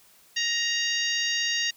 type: harmonic tone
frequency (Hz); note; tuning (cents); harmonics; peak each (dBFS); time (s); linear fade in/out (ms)
936; A#5; +7; 2 / 3 / 4 / 5 / 6 / 7; -29 / -29 / -32 / -32 / -34 / -35; 0.36-1.71; 10
effects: white hiss -57 dBFS RMS until 1.76 s